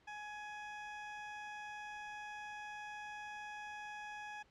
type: tone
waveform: 20% pulse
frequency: 838 Hz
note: G#5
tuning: 15 cents sharp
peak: -40 dBFS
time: 0.07-4.43 s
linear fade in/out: 10 ms
effects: pink hiss -70 dBFS RMS until 4.5 s + low-pass 4000 Hz 12 dB/octave